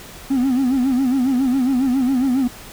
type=tone with vibrato; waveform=triangle; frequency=259.3 Hz; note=C4; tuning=15 cents flat; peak=-12 dBFS; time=0.3-2.48 s; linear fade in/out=10 ms; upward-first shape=sine; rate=7.3 Hz; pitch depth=110 cents each way; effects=tanh soft clip ceiling -8 dBFS + pink hiss -38 dBFS RMS until 2.72 s